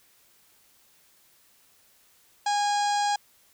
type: harmonic tone with a mistuned harmonic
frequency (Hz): 821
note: G#5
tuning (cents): -20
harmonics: 1 / 2 / 3 / 4 / 5 / 6 / 7 / 8 / 9 / 10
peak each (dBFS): -23 / -34 / -42 / -38 / -38 / -38 / -42 / -42 / -41 / -46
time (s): 2.46-3.16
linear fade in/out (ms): 5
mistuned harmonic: 10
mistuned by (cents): +47
effects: white hiss -61 dBFS RMS until 3.53 s